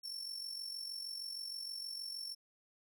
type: tone with amplitude modulation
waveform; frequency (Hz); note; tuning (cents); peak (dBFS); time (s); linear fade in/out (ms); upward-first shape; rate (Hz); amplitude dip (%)
40% pulse; 5430; F8; -50; -38; 0.03-2.35; 20; sine; 46.4; 60
effects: none